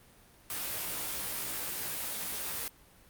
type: noise with comb filter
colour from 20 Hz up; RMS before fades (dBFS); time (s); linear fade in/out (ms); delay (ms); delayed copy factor
white; -36; 0.5-2.68; 2; 17; +0.9
effects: pink hiss -59 dBFS RMS until 3.09 s + Opus 32 kbps